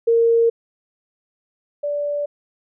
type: tone pair in turn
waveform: sine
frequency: 462 / 582.1 Hz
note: A#4 / D5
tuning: -16 / -15 cents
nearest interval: major third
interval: 401 cents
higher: second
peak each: -12 / -20 dBFS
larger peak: first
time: 0.07-0.5 / 1.83-2.26 s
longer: neither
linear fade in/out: 10 ms
effects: none